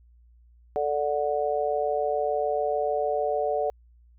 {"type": "chord", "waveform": "sine", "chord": "D major", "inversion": "second", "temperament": "just", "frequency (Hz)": [440.5, 587.3, 734.2], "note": ["A4", "D5", "F#5"], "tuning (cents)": [2, 0, -14], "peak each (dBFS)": [-28, -27, -28], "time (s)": [0.76, 3.7], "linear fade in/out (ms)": 0, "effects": ["added 59 Hz sine -53 dBFS peak until 4.18 s"]}